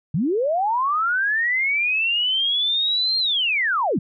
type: linear two-way sweep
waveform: sine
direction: up then down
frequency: 130.81 to 4217 to 130.81 Hz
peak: -18 dBFS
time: 0.14-3.99 s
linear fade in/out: 5 ms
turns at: 3.18 s
effects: none